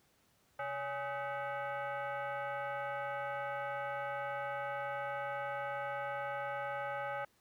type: tone with frequency modulation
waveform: sine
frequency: 131.9 Hz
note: C3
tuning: 14 cents sharp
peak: -36 dBFS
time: 0.59-7.25 s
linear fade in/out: 5 ms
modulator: 698 Hz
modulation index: 2.2
effects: pink hiss -71 dBFS RMS until 7.4 s + high-pass 60 Hz 12 dB/octave